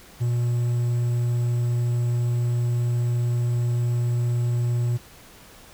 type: tone with quantisation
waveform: triangle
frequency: 120 Hz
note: B2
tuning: 49 cents flat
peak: -18 dBFS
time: 0.2-4.98 s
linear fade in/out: 20 ms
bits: 8
effects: pink hiss -48 dBFS RMS until 5.73 s